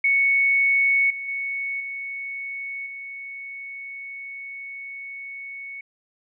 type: tone with level steps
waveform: sine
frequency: 2217 Hz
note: C#7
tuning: in tune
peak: -16 / -29 / -25 / -29 / -33 dBFS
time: 0.04-5.81 s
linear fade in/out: 5 ms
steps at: 1.1 / 1.28 / 1.8 / 2.86 s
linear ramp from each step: 5 ms
effects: none